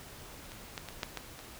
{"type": "clicks", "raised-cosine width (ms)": 0.2, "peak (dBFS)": [-29, -20, -24, -15, -19, -29], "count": 6, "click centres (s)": [0.519, 0.778, 0.887, 1.032, 1.173, 1.391], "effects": ["pink hiss -49 dBFS RMS until 1.59 s"]}